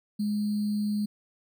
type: tone with sample-and-hold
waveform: sine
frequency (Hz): 208.5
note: G#3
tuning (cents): +7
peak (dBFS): -25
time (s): 0.19-1.06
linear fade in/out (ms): 10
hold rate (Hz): 4410
effects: none